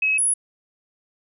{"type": "tone pair in turn", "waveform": "sine", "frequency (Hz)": [2562, 10290], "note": ["E7", "E9"], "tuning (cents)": [-50, -43], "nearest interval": "2 octaves", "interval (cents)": 2407, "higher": "second", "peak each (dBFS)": -17, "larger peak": "neither", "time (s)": [[0.02, 0.18], [0.18, 0.34]], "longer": "neither", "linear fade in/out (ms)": 5, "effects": []}